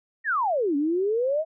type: exponential two-way sweep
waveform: sine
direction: down then up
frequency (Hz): 1916 to 277.2 to 657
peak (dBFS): -21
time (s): 0.24-1.45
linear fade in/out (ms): 50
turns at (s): 0.76
effects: none